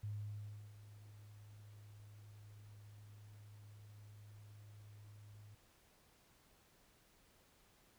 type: tone with ADSR envelope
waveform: sine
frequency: 104.2 Hz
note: G#2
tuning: 6 cents sharp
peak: -40 dBFS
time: 0.03-5.55 s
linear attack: 9 ms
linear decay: 670 ms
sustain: -15 dB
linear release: 4 ms
effects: pink hiss -70 dBFS RMS until 7.98 s